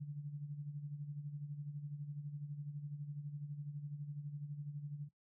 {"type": "tone with tremolo", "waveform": "sine", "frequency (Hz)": 145.7, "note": "D3", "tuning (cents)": -13, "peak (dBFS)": -39, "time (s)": [0, 5.09], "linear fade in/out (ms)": 20, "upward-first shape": "sine", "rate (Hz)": 12, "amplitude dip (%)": 60, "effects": ["noise-tail reverb RT60 0.1 s tail -17 dB re dry"]}